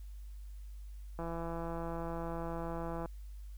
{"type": "click train", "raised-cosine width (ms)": 1, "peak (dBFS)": -27, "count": 313, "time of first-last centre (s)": [1.19, 3.058], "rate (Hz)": 167, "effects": ["added 50 Hz sine -44 dBFS peak until 3.57 s", "white hiss -69 dBFS RMS until 3.57 s"]}